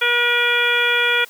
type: harmonic tone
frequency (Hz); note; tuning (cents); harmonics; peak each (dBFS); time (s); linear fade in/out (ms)
480; B4; -49; 1 / 2 / 3 / 4 / 5 / 6 / 7; -24 / -28 / -19 / -24 / -20 / -30 / -22; 0.01-1.25; 10
effects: white hiss -45 dBFS RMS until 1.29 s + high-pass 300 Hz 12 dB/octave